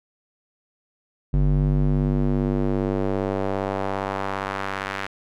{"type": "tone with band-pass filter sweep", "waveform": "square", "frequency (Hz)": 48.73, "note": "G1", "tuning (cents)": -10, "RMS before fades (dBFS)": -23, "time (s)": [1.33, 5.07], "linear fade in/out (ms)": 10, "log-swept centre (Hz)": [120, 1800], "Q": 1.2, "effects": []}